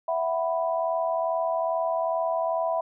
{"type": "chord", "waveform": "sine", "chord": "E suspended second", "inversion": "none", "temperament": "just", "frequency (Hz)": [659.3, 741.7, 988.9], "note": ["E5", "F#5", "B5"], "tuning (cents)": [0, 4, 2], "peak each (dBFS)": [-25, -31, -30], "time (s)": [0.08, 2.81], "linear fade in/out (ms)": 5, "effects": []}